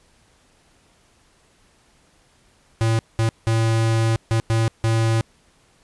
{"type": "tone bursts at uneven times", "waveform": "square", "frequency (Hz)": 113, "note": "A2", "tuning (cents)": 47, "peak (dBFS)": -17, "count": 6, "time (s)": [[2.81, 2.99], [3.19, 3.29], [3.47, 4.16], [4.31, 4.4], [4.5, 4.68], [4.84, 5.21]], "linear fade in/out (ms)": 0, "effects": ["pink hiss -58 dBFS RMS until 5.83 s", "resampled to 24000 Hz"]}